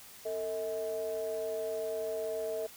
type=ring-modulated tone; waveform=triangle; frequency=96.2 Hz; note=G2; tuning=32 cents flat; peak=-27 dBFS; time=0.25-2.67 s; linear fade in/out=10 ms; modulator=544 Hz; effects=tanh soft clip ceiling -24 dBFS + white hiss -52 dBFS RMS until 2.76 s